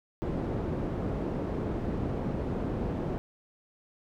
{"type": "low-pass noise", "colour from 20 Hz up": "white", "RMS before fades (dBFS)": -32, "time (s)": [0.22, 3.18], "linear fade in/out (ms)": 0, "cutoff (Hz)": 350, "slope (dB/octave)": 12, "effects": []}